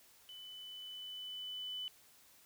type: tone with level ramp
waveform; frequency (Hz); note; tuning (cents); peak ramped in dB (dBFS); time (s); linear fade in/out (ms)
sine; 3000; F#7; +23; -49 to -39; 0.29-1.88; 0
effects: white hiss -64 dBFS RMS until 2.45 s